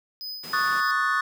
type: tone with tremolo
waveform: square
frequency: 5010 Hz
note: D#8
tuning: 11 cents sharp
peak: -32 dBFS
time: 0.21-0.91 s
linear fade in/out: 0 ms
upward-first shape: sine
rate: 3.2 Hz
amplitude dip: 55%
type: high-pass noise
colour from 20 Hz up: pink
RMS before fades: -42 dBFS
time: 0.43-0.81 s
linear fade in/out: 10 ms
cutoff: 150 Hz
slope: 24 dB/octave
type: chord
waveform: triangle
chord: D# half-diminished seventh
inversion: third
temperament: equal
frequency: 1108.7 / 1244.5 / 1480 / 1760 Hz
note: C#6 / D#6 / F#6 / A6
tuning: 0 / 0 / 0 / 0 cents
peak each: -25 dBFS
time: 0.53-1.21 s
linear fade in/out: 5 ms
effects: none